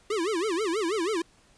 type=tone with vibrato; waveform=square; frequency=381.3 Hz; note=G4; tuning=48 cents flat; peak=-26 dBFS; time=0.1-1.22 s; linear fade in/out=5 ms; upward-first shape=sine; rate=6.2 Hz; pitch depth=280 cents each way; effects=pink hiss -60 dBFS RMS until 1.57 s + resampled to 22050 Hz